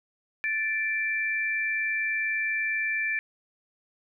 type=tone pair together; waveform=sine; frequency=1755.7 / 2349 Hz; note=A6 / D7; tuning=-4 / 0 cents; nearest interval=perfect fourth; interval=504 cents; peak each=-28 dBFS; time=0.44-3.19 s; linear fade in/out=0 ms; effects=none